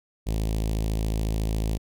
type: tone with notch filter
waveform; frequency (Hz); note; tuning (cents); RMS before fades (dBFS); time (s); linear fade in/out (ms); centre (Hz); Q
sawtooth; 54; A1; -32; -26; 0.26-1.78; 20; 1400; 0.52
effects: none